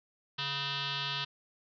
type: tone with frequency modulation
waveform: sine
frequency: 142.4 Hz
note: C#3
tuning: 47 cents sharp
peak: -32 dBFS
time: 0.38-1.25 s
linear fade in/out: 10 ms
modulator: 559 Hz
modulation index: 7.3
effects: none